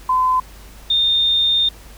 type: tone pair in turn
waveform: sine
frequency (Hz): 1021 / 3638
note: C6 / A#7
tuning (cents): -43 / -43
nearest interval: octave + minor seventh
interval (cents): 2200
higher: second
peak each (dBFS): -13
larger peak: neither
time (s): 0.09-0.4 / 0.9-1.69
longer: second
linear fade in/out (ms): 5
effects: added 50 Hz sine -39 dBFS peak until 1.97 s + pink hiss -44 dBFS RMS until 1.97 s